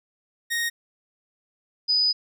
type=tone pair in turn; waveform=sawtooth / sine; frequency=1864.7 / 4978 Hz; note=A#6 / D#8; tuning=0 / 0 cents; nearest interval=octave + perfect fourth; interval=1700 cents; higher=second; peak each=-20 / -18 dBFS; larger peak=second; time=0.5-0.7 / 1.88-2.13 s; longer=second; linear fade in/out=20 ms; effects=none